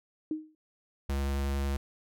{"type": "tone with exponential decay", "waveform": "sine", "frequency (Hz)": 311.1, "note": "D#4", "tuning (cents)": 0, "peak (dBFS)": -26, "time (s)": [0.31, 0.55], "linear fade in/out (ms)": 2, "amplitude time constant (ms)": 51}
{"type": "tone with vibrato", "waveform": "square", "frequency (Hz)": 69.2, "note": "C#2", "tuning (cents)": -2, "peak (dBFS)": -29, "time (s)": [1.09, 1.77], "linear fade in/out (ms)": 5, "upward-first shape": "sine", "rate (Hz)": 11, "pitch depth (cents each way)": 8}
{"effects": []}